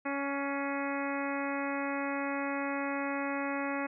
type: harmonic tone with a mistuned harmonic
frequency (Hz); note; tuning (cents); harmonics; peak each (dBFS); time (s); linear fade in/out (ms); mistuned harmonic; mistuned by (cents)
279.6; C#4; +15; 1 / 2 / 3 / 4 / 5 / 6 / 7 / 8 / 9; -35 / -38 / -40 / -41 / -42 / -43 / -43 / -44 / -45; 0.05-3.87; 10; 8; -45
effects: none